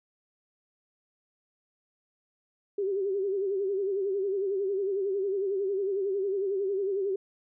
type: tone with vibrato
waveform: sine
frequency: 392 Hz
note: G4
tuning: in tune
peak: -26 dBFS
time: 2.78-7.16 s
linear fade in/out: 5 ms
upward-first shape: sine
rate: 11 Hz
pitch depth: 78 cents each way
effects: none